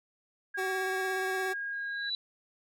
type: tone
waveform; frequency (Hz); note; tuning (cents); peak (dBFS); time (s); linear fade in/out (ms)
sine; 1630; G#6; -33; -33; 0.54-2.1; 10
type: tone with vibrato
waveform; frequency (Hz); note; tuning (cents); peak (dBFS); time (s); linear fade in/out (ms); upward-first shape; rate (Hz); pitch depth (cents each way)
25% pulse; 378.4; F#4; +39; -28; 0.57-1.54; 20; triangle; 17; 22
type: tone with exponential growth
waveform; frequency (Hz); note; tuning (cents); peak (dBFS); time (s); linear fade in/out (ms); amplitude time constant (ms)
sine; 3951; B7; 0; -28; 1.73-2.15; 1; 91
effects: none

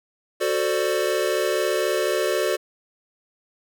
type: chord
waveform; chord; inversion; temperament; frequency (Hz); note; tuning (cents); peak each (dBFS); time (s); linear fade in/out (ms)
square; D dominant seventh; first; equal with one note detuned; 370 / 444.3 / 523.3 / 587.3; F#4 / A4 / C5 / D5; 0 / +17 / 0 / 0; -26 / -27 / -29 / -26; 0.4-2.57; 20
effects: none

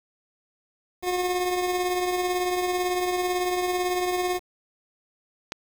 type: tone with tremolo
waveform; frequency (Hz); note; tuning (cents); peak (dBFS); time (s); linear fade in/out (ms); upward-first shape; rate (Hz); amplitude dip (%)
25% pulse; 360.9; F#4; -43; -18; 1.02-4.4; 50; sine; 18; 40
type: click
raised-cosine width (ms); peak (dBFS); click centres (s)
0.2; -14; 5.521
effects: 7-bit

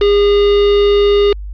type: tone with quantisation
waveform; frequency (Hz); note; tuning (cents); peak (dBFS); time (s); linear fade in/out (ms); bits
triangle; 407.4; G#4; -33; -6; 0.01-1.33; 5; 3
effects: added 50 Hz sine -23 dBFS peak until 1.53 s + resampled to 11025 Hz

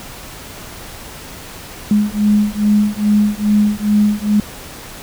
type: beating tone pair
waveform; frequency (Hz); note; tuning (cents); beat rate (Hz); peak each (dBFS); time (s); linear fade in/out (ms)
sine; 207.7 / 210.1; G#3 / G#3; 0 / +20; 2.4; -14; 1.91-4.4; 2
effects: pink hiss -33 dBFS RMS until 5.02 s

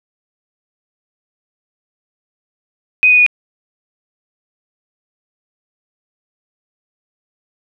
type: tone with pitch steps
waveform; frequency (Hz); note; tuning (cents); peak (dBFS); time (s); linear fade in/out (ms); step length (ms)
sine; 2501 / 2481 / 2461; D#7 / D#7 / D#7; +8 / -6 / -20; -6; 3.03-3.264; 0; 78
effects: none

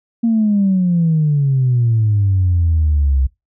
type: exponential sweep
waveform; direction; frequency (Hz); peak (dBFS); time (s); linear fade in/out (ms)
sine; down; 233.9 to 64.6; -10; 0.23-3.27; 10
effects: noise-tail reverb RT60 0.2 s tail -24 dB re dry + tanh soft clip ceiling -7 dBFS

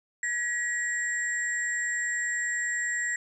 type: tone cluster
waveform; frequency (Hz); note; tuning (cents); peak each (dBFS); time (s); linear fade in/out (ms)
sine; 1685 / 1915 / 7510; G#6 / A#6 / A#8; +25 / +46 / +12; -36 / -28 / -34; 0.23-3.16; 2
effects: none

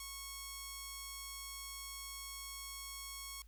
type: tone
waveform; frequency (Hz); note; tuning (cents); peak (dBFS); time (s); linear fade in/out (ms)
5% pulse; 1100; C#6; -14; -33; 0-3.42; 2
effects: added 53 Hz sine -56 dBFS peak until 3.47 s + white hiss -73 dBFS RMS until 3.47 s

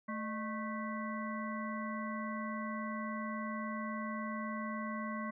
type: harmonic tone with a mistuned harmonic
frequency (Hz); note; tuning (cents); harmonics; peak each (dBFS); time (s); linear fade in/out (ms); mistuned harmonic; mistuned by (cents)
219.1; A3; -7; 1 / 3 / 5 / 7 / 9; -39 / -46 / -42 / -50 / -46; 0.08-5.31; 10; 3; -130
effects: none

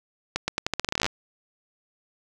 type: accelerating click train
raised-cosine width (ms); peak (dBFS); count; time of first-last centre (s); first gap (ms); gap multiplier
0.2; -7; 17; 0.36-1.064; 120; 0.84
effects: none

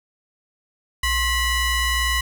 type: ring-modulated tone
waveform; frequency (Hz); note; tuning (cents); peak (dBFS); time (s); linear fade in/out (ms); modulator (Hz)
25% pulse; 1004; B5; +28; -12; 1.03-2.21; 5; 943
effects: none

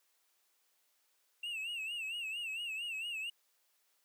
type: tone with vibrato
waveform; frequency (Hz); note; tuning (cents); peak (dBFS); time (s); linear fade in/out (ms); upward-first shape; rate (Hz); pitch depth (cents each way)
triangle; 2717; F7; -48; -36; 1.43-3.3; 5; sine; 4.4; 110
effects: white hiss -75 dBFS RMS until 4.04 s + high-pass 400 Hz 12 dB/octave

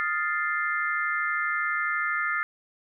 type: chord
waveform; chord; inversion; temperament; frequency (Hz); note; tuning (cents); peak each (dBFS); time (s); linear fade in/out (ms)
sine; F dominant seventh; third; equal; 1244.5 / 1396.9 / 1760 / 2093; Eb6 / F6 / A6 / C7; 0 / 0 / 0 / 0; -31 / -30 / -29 / -31; 0-2.43; 0
effects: none

